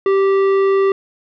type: tone with tanh clipping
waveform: sine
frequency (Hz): 390.2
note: G4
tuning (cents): -8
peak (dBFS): -13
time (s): 0.06-0.92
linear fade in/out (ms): 2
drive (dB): 12
effects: none